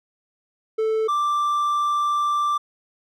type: tone pair in turn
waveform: triangle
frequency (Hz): 440 / 1176.7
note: A4 / D6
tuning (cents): 0 / +3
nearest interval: octave + perfect fourth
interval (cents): 1703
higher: second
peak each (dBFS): -17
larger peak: neither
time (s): 0.78-1.08 / 1.08-2.58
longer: second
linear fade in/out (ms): 10
effects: none